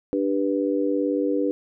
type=chord; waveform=sine; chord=G major; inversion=second; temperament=just; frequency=294 / 392 / 490 Hz; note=D4 / G4 / B4; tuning=+2 / 0 / -14 cents; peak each=-23 / -27 / -25 dBFS; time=0.13-1.51 s; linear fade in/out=0 ms; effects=none